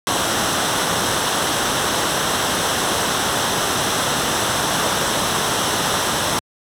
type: noise with comb filter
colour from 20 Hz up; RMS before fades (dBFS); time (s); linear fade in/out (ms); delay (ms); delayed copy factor
pink; -19; 0.07-6.39; 0; 0.43; -0.5
effects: high-pass 100 Hz 12 dB/octave + low-pass 11000 Hz 12 dB/octave